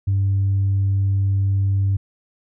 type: tone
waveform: sine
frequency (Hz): 98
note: G2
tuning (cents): 0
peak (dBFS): -14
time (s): 0.07-1.97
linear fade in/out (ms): 10
effects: tanh soft clip ceiling -13 dBFS